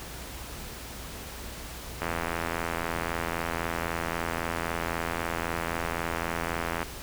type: click train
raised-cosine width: 0.5 ms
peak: -14 dBFS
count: 404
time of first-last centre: 2.02-6.829 s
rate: 83.8 Hz
effects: added 60 Hz sine -44 dBFS peak until 7.02 s + pink hiss -41 dBFS RMS until 7.02 s